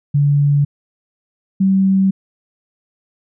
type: tone pair in turn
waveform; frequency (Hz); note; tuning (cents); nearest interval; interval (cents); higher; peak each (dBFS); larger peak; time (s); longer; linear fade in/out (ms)
sine; 143.6 / 192.24; D3 / G3; -39 / -34; perfect fourth; 505; second; -10 / -10; neither; 0.14-0.65 / 1.6-2.11; neither; 10
effects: none